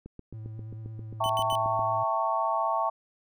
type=click train; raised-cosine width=3 ms; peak=-29 dBFS; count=14; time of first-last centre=0.06-1.793 s; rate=7.5 Hz
type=tone with vibrato; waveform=triangle; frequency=110 Hz; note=A2; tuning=in tune; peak=-35 dBFS; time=0.33-2.04 s; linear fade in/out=10 ms; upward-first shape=triangle; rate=9 Hz; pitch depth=27 cents each way
type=chord; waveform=sine; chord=A dominant seventh; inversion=second; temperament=equal with one note detuned; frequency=659.3 / 784 / 899 / 1108.7 Hz; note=E5 / G5 / A5 / C#6; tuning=0 / 0 / +37 / 0 cents; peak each=-30 / -33 / -29 / -29 dBFS; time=1.2-2.9 s; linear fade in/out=10 ms
type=tone bursts; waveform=45% pulse; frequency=3014 Hz; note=F#7; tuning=31 cents sharp; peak=-32 dBFS; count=3; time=1.24-1.553 s; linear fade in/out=0 ms; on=53 ms; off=77 ms
effects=none